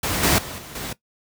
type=noise with level steps; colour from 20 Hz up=pink; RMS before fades=-23 / -17 / -33 / -38 / -30 dBFS; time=0.03-0.93 s; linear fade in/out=5 ms; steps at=0.23 / 0.38 / 0.58 / 0.75 s; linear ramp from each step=5 ms; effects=noise-tail reverb RT60 0.1 s tail -18 dB re dry + high-pass 60 Hz 12 dB/octave